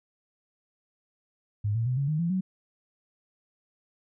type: tone with pitch steps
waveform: sine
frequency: 103.83 / 114.54 / 126.36 / 139.4 / 153.78 / 169.65 / 187.15 Hz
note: G#2 / A#2 / B2 / C#3 / D#3 / F3 / F#3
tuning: 0 / -30 / +40 / +10 / -20 / -50 / +20 cents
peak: -24 dBFS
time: 1.64-2.41 s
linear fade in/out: 10 ms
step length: 110 ms
effects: none